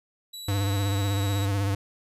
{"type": "tone with pitch glide", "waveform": "sawtooth", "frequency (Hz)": [3928, 3885], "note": ["B7", "B7"], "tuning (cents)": [-10, -29], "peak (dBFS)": -34, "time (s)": [0.33, 1.46], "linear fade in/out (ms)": 10, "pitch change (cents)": -19, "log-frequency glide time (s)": [0.58, 1.27]}
{"type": "tone with vibrato", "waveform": "square", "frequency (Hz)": 99.4, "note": "G2", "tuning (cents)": 25, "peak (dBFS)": -24, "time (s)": [0.48, 1.75], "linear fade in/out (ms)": 5, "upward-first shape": "sine", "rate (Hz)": 16, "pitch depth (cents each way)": 47}
{"effects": ["resampled to 32000 Hz"]}